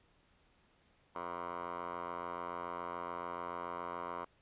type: tone with band-pass filter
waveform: 10% pulse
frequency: 87 Hz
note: F2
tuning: 6 cents flat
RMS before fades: -42 dBFS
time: 1.15-4.25 s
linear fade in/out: 10 ms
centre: 950 Hz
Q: 7
effects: pink hiss -70 dBFS RMS until 4.41 s + resampled to 8000 Hz